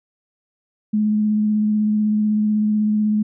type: tone with vibrato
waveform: sine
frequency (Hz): 212.3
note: G#3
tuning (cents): +38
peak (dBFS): -15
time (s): 0.93-3.23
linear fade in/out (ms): 10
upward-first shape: triangle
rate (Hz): 16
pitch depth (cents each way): 18
effects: none